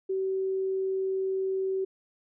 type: tone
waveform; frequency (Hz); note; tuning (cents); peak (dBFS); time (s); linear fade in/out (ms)
sine; 381.9; G4; -45; -26; 0.09-1.85; 10
effects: none